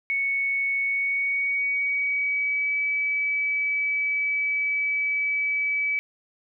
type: tone with pitch glide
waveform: sine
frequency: 2217 to 2291 Hz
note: C#7 to D7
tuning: 0 to -44 cents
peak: -22 dBFS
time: 0.1-5.99 s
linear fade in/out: 0 ms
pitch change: +56 cents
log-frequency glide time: 0.79-2.77 s
effects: none